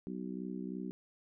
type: harmonic tone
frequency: 63 Hz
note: B1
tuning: 35 cents sharp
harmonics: 3 / 4 / 5 / 6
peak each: -41 / -43 / -45 / -47 dBFS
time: 0.07-0.91 s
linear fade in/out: 0 ms
effects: none